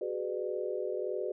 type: chord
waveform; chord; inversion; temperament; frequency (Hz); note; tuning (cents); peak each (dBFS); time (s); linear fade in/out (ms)
sine; G# half-diminished seventh; third; just; 373.8 / 415.3 / 498.4 / 598; F#4 / G#4 / B4 / D5; +18 / 0 / +16 / +31; -36 / -38 / -37 / -39; 0.01-1.32; 5
effects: none